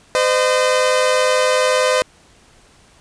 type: tone pair together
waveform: sawtooth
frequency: 511.5 / 612 Hz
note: C5 / D#5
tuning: -39 / -29 cents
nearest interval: minor third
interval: 310 cents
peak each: -11 / -14 dBFS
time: 0.15-2.02 s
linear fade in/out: 0 ms
effects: pink hiss -50 dBFS RMS until 3 s + resampled to 22050 Hz